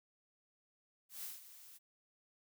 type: noise with ADSR envelope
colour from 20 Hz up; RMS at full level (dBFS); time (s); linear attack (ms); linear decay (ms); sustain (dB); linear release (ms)
blue; -44; 1.09-1.79; 140; 170; -13; 27
effects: none